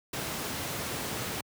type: noise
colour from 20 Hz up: pink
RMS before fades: -34 dBFS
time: 0.13-1.41 s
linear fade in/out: 5 ms
effects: high-pass 100 Hz 12 dB/octave